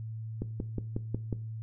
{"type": "click train", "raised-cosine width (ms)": 3, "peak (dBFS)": -19, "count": 6, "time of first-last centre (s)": [0.42, 1.327], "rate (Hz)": 5.51, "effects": ["noise-tail reverb RT60 0.4 s tail -17 dB re dry", "added 111 Hz sine -36 dBFS peak until 1.62 s"]}